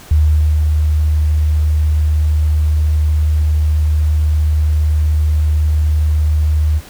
sine tone with ADSR envelope, 76.4 Hz, D#2, 31 cents flat, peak -7 dBFS, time 0.11-6.81 s, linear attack 4 ms, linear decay 490 ms, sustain -3 dB, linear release 43 ms, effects pink hiss -38 dBFS RMS until 6.89 s

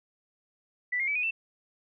sine tone with pitch steps, 1977 / 2131 / 2297 / 2477 / 2670 Hz, B6 / C7 / D7 / D#7 / E7, +1 / +31 / -39 / -8 / +22 cents, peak -26 dBFS, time 0.92-1.31 s, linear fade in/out 10 ms, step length 78 ms, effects none

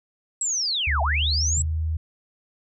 sine linear two-way sweep, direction down then up, 7860 to 628 to 7860 Hz, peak -22 dBFS, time 0.41-1.62 s, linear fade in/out 2 ms, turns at 1.02 s
sine tone with pitch glide, 73.42 to 79.6 Hz, D2 to D#2, 0 to +40 cents, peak -22 dBFS, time 0.87-1.97 s, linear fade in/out 5 ms, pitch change +140 cents, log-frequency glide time 1.05-1.68 s
sine tone with exponential decay, 133.1 Hz, C3, 30 cents sharp, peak -28 dBFS, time 1.57-1.93 s, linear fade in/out 0 ms, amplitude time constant 77 ms
effects none

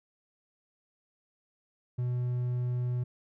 triangle tone, 123.47 Hz, B2, in tune, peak -26 dBFS, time 1.98-3.04 s, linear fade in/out 10 ms, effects none

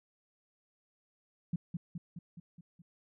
sine tone with echo, 171 Hz, F3, 36 cents flat, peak -29 dBFS, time 1.53-1.56 s, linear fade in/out 5 ms, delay 210 ms, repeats 6, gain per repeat -4 dB, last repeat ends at 2.82 s, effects none

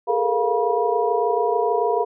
sine tone cluster, 412.6 / 444.1 / 470.9 / 701 / 967 Hz, G#4 / A4 / A#4 / F5 / B5, -11 / +16 / +18 / +6 / -37 cents, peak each -24 dBFS, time 0.07-2.05 s, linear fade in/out 20 ms, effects none

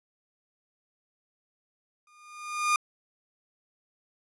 30% pulse tone with exponential growth, 1215 Hz, D#6, 42 cents flat, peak -17 dBFS, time 2.07-2.76 s, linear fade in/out 2 ms, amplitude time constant 150 ms, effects resampled to 24000 Hz

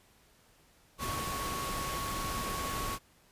sine tone in noise, 1108.7 Hz, C#6, in tune, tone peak -37 dBFS, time 0.98-2.99 s, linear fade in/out 50 ms, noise pink, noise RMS -37 dBFS, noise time 0.98-2.99 s, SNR -3 dB, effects pink hiss -64 dBFS RMS until 3.31 s + resampled to 32000 Hz

